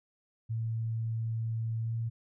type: tone with pitch glide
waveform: sine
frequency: 113.1 to 114.55 Hz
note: A2 to A#2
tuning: +48 to -30 cents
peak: -30 dBFS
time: 0.49-2.1 s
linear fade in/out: 20 ms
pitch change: +22 cents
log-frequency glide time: 1.83-1.92 s
effects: none